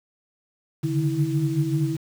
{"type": "tone cluster", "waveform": "sine", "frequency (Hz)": [139.4, 147.2, 152.4, 325.4], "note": ["C#3", "D3", "D#3", "E4"], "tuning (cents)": [10, 4, -36, -22], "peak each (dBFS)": -26, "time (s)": [0.83, 1.97], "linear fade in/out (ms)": 20, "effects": ["7-bit"]}